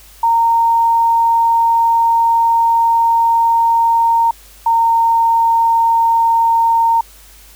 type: tone pair in turn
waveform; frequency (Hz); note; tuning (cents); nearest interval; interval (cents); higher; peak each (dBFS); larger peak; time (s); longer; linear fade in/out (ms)
sine; 922 / 918.1; A#5 / A#5; -19 / -27; unison; 8; first; -9; neither; 0.23-4.31 / 4.66-7.01; first; 5
effects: added 50 Hz sine -43 dBFS peak until 7.55 s + white hiss -43 dBFS RMS until 7.55 s